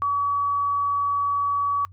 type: tone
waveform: sine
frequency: 1137 Hz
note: C#6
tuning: 44 cents sharp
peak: -20 dBFS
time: 0.02-1.85 s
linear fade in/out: 0 ms
effects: noise-tail reverb RT60 0.1 s tail -26 dB re dry + added 93 Hz sine -44 dBFS peak until 1.92 s